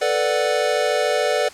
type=chord; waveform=square; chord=B minor seventh; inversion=third; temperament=equal; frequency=440 / 493.9 / 587.3 / 740 Hz; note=A4 / B4 / D5 / F#5; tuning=0 / 0 / 0 / 0 cents; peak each=-25 / -24 / -22 / -26 dBFS; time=0.01-1.49 s; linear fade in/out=10 ms; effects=white hiss -42 dBFS RMS until 1.53 s + low-pass 8000 Hz 12 dB/octave